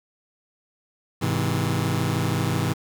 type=chord; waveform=sawtooth; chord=Ab augmented; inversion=none; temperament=just; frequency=103.83 / 129.78 / 162.23 Hz; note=Ab2 / C3 / E3; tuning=0 / -14 / -27 cents; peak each=-22 dBFS; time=1.21-2.74 s; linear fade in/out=20 ms; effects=7-bit